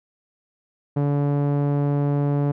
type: tone with low-pass filter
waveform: sawtooth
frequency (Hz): 143.5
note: D3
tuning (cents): -40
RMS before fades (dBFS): -21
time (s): 0.96-2.52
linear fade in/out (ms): 10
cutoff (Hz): 710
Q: 0.69
effects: none